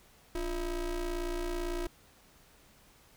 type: ring-modulated tone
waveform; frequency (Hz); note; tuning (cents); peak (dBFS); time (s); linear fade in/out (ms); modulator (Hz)
square; 160; D#3; +49; -30; 0.35-1.87; 2; 189
effects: pink hiss -61 dBFS RMS until 3.16 s